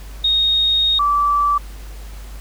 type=tone pair in turn; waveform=sine; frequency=3726 / 1160.1 Hz; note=A#7 / D6; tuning=-2 / -22 cents; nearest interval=octave + minor sixth; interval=2020 cents; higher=first; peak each=-13 dBFS; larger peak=neither; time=0.24-0.99 / 0.99-1.58 s; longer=first; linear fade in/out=5 ms; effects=added 50 Hz sine -31 dBFS peak until 2.4 s + pink hiss -43 dBFS RMS until 2.4 s